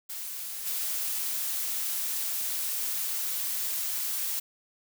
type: noise with level steps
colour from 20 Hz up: blue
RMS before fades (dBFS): -37 / -31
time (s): 0.09-4.4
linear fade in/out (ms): 10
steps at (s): 0.65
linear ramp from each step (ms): 20
effects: none